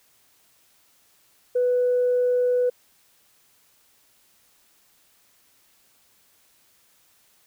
sine tone, 495 Hz, B4, 4 cents sharp, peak -17 dBFS, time 1.55-2.7 s, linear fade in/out 10 ms, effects tanh soft clip ceiling -14 dBFS + white hiss -61 dBFS RMS until 7.46 s

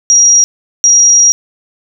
sine tone bursts at uneven times, 5710 Hz, F8, 37 cents sharp, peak -3 dBFS, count 2, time 0.1-0.44 / 0.84-1.32 s, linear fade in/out 0 ms, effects none

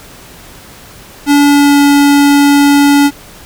square tone with pitch glide, 287.1 to 285.1 Hz, D4 to C#4, -39 to +49 cents, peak -5 dBFS, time 1.26-3.11 s, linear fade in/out 50 ms, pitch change -12 cents, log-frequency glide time 1.44-1.79 s, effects pink hiss -35 dBFS RMS until 3.45 s

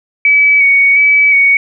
sine tone with vibrato, 2262 Hz, C#7, 34 cents sharp, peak -5 dBFS, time 0.25-1.57 s, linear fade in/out 2 ms, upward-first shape square, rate 1.4 Hz, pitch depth 21 cents each way, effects none

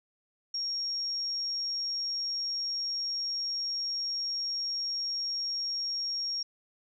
sine tone, 5570 Hz, F8, 5 cents flat, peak -30 dBFS, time 0.54-6.43 s, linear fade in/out 5 ms, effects none

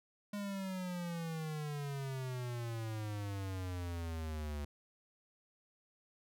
square exponential sweep, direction down, 206.6 to 72.1 Hz, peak -39 dBFS, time 0.33-4.65 s, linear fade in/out 5 ms, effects none

